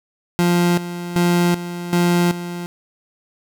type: tone with tremolo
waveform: 30% pulse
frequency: 174.61 Hz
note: F3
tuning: in tune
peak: -11 dBFS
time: 0.39-2.66 s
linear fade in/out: 0 ms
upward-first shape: square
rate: 1.3 Hz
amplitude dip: 75%
effects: none